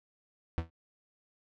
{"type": "tone with exponential decay", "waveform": "40% pulse", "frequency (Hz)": 82.41, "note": "E2", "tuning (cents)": 0, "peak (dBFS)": -24, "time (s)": [0.58, 0.7], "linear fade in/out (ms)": 0, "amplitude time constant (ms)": 25, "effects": ["low-pass 3000 Hz 12 dB/octave"]}